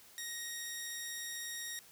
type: tone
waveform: 10% pulse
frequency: 1876 Hz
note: A#6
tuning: 11 cents sharp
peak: -31 dBFS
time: 0.18-1.79 s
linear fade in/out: 0 ms
effects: white hiss -59 dBFS RMS until 1.91 s